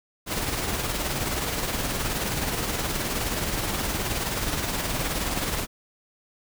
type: noise with tremolo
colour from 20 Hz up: pink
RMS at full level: -26 dBFS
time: 0.26-5.67 s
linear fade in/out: 50 ms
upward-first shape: sine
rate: 19 Hz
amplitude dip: 40%
effects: none